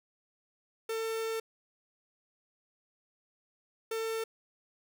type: tone bursts at uneven times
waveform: 45% pulse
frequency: 448.2 Hz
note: A4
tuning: 32 cents sharp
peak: -32 dBFS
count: 2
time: 0.89-1.4 / 3.91-4.24 s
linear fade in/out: 5 ms
effects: none